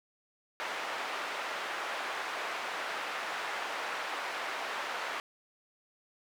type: band-pass noise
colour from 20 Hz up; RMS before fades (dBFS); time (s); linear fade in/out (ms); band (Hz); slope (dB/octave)
white; -37; 0.6-5.2; 0; 580 to 1800; 12
effects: none